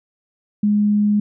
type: tone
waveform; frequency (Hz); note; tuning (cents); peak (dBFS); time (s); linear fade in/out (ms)
sine; 207.8; G#3; +1; -13; 0.63-1.2; 5
effects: none